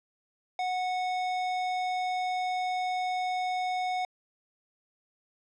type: tone with tanh clipping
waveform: sine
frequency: 735 Hz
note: F#5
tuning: 12 cents flat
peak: -30 dBFS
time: 0.59-4.05 s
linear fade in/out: 2 ms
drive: 18 dB
effects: low-pass 6000 Hz 12 dB/octave